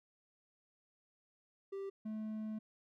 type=tone pair in turn; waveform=triangle; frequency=392 / 216.5 Hz; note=G4 / A3; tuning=0 / -28 cents; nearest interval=minor seventh; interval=1028 cents; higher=first; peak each=-38 / -37 dBFS; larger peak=second; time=1.72-1.9 / 2.05-2.59 s; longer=second; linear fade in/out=10 ms; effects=none